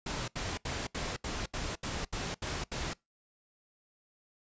pink noise bursts, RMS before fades -36 dBFS, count 10, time 0.06-2.935 s, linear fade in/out 5 ms, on 220 ms, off 75 ms, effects noise-tail reverb RT60 0.2 s tail -24 dB re dry + resampled to 16000 Hz

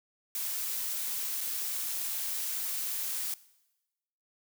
blue noise with dropouts, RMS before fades -34 dBFS, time 0.35-3.34 s, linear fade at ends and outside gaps 1 ms, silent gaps 1.407-1.411 s, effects noise-tail reverb RT60 1.0 s tail -20 dB re dry

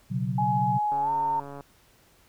sine chord, B suspended second, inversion none, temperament equal, 123.47 / 138.59 / 185 Hz, B2 / C#3 / F#3, 0 / 0 / 0 cents, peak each -29 / -30 / -30 dBFS, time 0.1-0.79 s, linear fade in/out 20 ms
sine tone with pitch glide, 839 to 909.7 Hz, G#5 to A#5, +17 to -43 cents, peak -23 dBFS, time 0.38-1.4 s, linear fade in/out 5 ms, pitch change +140 cents, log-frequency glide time 1.02-1.11 s
click train, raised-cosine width 1 ms, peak -27 dBFS, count 98, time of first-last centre 0.92-1.608 s, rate 141 Hz
effects pink hiss -60 dBFS RMS until 2.28 s

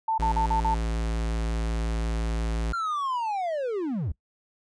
sine tone bursts, 890 Hz, A5, 20 cents sharp, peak -22 dBFS, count 5, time 0.08-0.744 s, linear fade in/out 5 ms, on 100 ms, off 41 ms
square tone, 55.9 Hz, A1, 28 cents sharp, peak -26 dBFS, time 0.19-2.73 s, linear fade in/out 10 ms
triangle linear sweep, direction down, 1400 to 58.4 Hz, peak -24 dBFS, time 2.73-4.12 s, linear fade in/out 5 ms
effects noise-tail reverb RT60 0.1 s tail -22 dB re dry + resampled to 22050 Hz

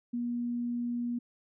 sine tone, 240 Hz, B3, 49 cents flat, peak -30 dBFS, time 0.13-1.19 s, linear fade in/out 10 ms, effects none

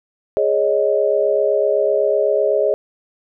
sine chord, Ab suspended fourth, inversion none, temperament equal, 415.3 / 554.4 / 622.3 Hz, Ab4 / Db5 / Eb5, 0 / 0 / 0 cents, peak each -18 dBFS, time 0.37-2.74 s, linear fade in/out 0 ms, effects none

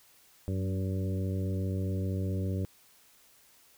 harmonic tone with a mistuned harmonic, 95.2 Hz, F#2, 50 cents sharp, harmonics 1 / 2 / 3 / 4 / 5 / 6, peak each -30 / -36 / -40 / -42 / -44 / -46 dBFS, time 0.48-2.65 s, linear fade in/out 0 ms, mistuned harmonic 2, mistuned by -22 cents, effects white hiss -61 dBFS RMS until 3.77 s

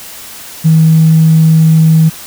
triangle tone with tanh clipping, 160 Hz, D#3, 49 cents sharp, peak -3 dBFS, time 0.64-2.1 s, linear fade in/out 20 ms, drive 4 dB, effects white hiss -29 dBFS RMS until 2.26 s

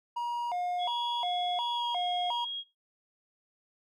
triangle tone with vibrato, 825 Hz, G#5, 12 cents flat, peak -28 dBFS, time 0.16-2.45 s, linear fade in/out 10 ms, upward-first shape square, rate 1.4 Hz, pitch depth 250 cents each way
sine tone with pitch glide, 3361 to 3279 Hz, G#7 to G#7, +20 to -23 cents, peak -34 dBFS, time 0.78-2.64 s, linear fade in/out 50 ms, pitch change -43 cents, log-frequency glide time 1.73-1.85 s
effects noise-tail reverb RT60 0.3 s tail -22 dB re dry

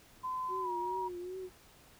sine tone with pitch glide, 1022 to 953.6 Hz, C6 to A#5, -41 to +39 cents, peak -34 dBFS, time 0.23-1.09 s, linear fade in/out 20 ms, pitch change -120 cents, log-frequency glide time 0.62-0.71 s
sine tone with vibrato, 364 Hz, F#4, 28 cents flat, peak -39 dBFS, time 0.48-1.5 s, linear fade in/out 50 ms, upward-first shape triangle, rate 2.5 Hz, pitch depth 73 cents each way
effects pink hiss -60 dBFS RMS until 1.99 s

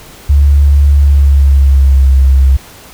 sine tone with pitch glide, 71.2 to 66.82 Hz, C#2 to C2, +47 to +37 cents, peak -3 dBFS, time 0.29-2.57 s, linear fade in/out 10 ms, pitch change -110 cents, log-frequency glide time 0.97-2.09 s, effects pink hiss -35 dBFS RMS until 2.93 s

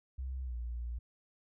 sine tone with pitch glide, 65 to 59.26 Hz, C2 to A#1, -11 to +29 cents, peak -36 dBFS, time 0.18-0.99 s, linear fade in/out 10 ms, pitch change -160 cents, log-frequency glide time 0.43-0.55 s, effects none

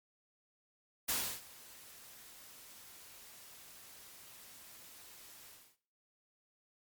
white noise with ADSR envelope, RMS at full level -33 dBFS, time 1.08-5.77 s, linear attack 13 ms, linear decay 310 ms, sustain -22 dB, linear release 290 ms, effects noise-tail reverb RT60 0.5 s tail -17 dB re dry + MP3 96 kbps

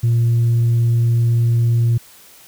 sine tone, 117.2 Hz, A#2, 10 cents sharp, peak -10 dBFS, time 0.03-1.98 s, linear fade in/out 10 ms, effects tanh soft clip ceiling -10 dBFS + white hiss -45 dBFS RMS until 2.47 s

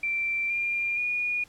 sine tone with pitch steps, 2349 / 2396 / 2443 Hz, D7 / D7 / D#7, 0 / +34 / -32 cents, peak -25 dBFS, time 0.03-1.44 s, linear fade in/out 5 ms, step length 470 ms, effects pink hiss -56 dBFS RMS until 1.48 s + low-pass 11000 Hz 12 dB/octave

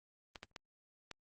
clicks, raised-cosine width 0.2 ms, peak -28 dBFS, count 4, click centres 0.358 / 0.431 / 0.562 / 1.113 s, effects Opus 24 kbps

